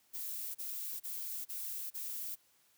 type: noise bursts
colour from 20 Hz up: violet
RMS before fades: -41 dBFS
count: 5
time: 0.13-2.358 s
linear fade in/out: 20 ms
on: 420 ms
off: 32 ms
effects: white hiss -70 dBFS RMS until 2.77 s + high-pass 60 Hz 12 dB/octave